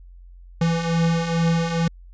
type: beating tone pair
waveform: square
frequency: 164.81 / 167.11 Hz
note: E3 / E3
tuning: 0 / +24 cents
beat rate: 2.3 Hz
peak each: -26 / -20 dBFS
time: 0.61-1.88 s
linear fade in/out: 5 ms
effects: added 44 Hz sine -41 dBFS peak until 2.13 s + resampled to 16000 Hz